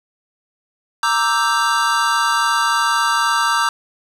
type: chord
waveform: square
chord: E half-diminished seventh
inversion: second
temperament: equal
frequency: 932.3 / 1174.7 / 1318.5 / 1568 Hz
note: Bb5 / D6 / E6 / G6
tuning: 0 / 0 / 0 / 0 cents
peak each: -21 dBFS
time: 1.03-3.69 s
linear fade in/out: 2 ms
effects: low-pass 9000 Hz 12 dB/octave + 8-bit